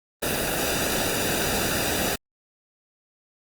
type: noise with comb filter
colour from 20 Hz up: pink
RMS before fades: -25 dBFS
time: 0.22-2.16 s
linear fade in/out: 10 ms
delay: 0.93 ms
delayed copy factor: -0.65
effects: Opus 32 kbps